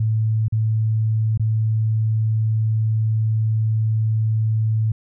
sine tone with dropouts, 110 Hz, A2, in tune, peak -16 dBFS, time 0-4.92 s, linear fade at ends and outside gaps 5 ms, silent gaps 0.483-0.523 / 1.376-1.396 s, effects none

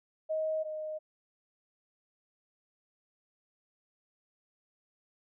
sine tone pair in turn, 629 / 619.6 Hz, D#5 / D#5, +19 / -7 cents, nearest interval unison, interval 26 cents, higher first, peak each -29 / -35 dBFS, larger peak first, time 0.29-0.64 / 0.64-0.99 s, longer neither, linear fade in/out 20 ms, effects none

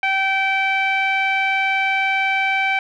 sawtooth tone with low-pass filter, 774 Hz, G5, 22 cents flat, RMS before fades -19 dBFS, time 0.03-2.79 s, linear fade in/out 2 ms, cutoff 2400 Hz, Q 4.5, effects none

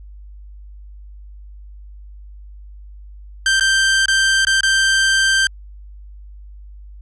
sawtooth tone with dropouts, 1568 Hz, G6, in tune, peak -9 dBFS, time 3.46-5.47 s, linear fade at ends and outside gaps 2 ms, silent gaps 3.598-3.608 / 4.058-4.082 / 4.45-4.469 / 4.608-4.632 s, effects added 50 Hz sine -35 dBFS peak until 7.01 s + resampled to 22050 Hz

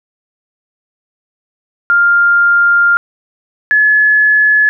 sine tone pair in turn, 1400 / 1708.9 Hz, F6 / G#6, +4 / +49 cents, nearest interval minor third, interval 345 cents, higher second, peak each -6 dBFS, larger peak neither, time 1.9-2.97 / 3.71-4.69 s, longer first, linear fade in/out 0 ms, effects none

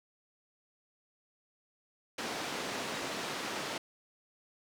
pink band-pass noise, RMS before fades -38 dBFS, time 2.18-3.78 s, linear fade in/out 5 ms, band 260 to 5900 Hz, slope 12 dB/octave, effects none

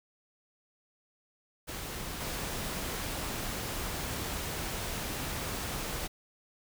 pink noise with level steps, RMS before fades -39 / -36 dBFS, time 1.67-6.08 s, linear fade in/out 20 ms, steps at 2.2 s, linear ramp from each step 10 ms, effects none

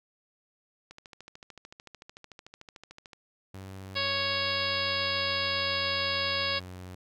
click train, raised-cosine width 0.2 ms, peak -29 dBFS, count 31, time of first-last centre 0.91-3.132 s, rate 13.5 Hz
sawtooth tone with pitch glide, 95.7 to 91.38 Hz, G2 to F#2, -41 to -21 cents, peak -37 dBFS, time 3.54-6.95 s, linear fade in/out 5 ms, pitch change -80 cents, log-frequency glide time 4.21-5.86 s
harmonic tone, 554.4 Hz, C#5, in tune, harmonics 1 / 2 / 3 / 4 / 5 / 6 / 7 / 8 / 9, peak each -36 / -36 / -36 / -36 / -36 / -36 / -36 / -36 / -36 dBFS, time 3.95-6.6 s, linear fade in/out 20 ms
effects none

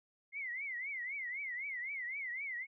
sine tone with vibrato, 2089 Hz, C7, 3 cents flat, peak -38 dBFS, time 0.32-2.67 s, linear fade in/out 50 ms, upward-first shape triangle, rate 3.9 Hz, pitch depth 190 cents each way, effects none

